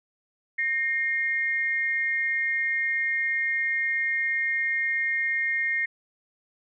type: tone pair together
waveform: sine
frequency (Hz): 1844 / 2127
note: A#6 / C7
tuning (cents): -19 / +28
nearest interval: major second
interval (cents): 247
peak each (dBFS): -26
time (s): 0.58-5.86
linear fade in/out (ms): 10
effects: none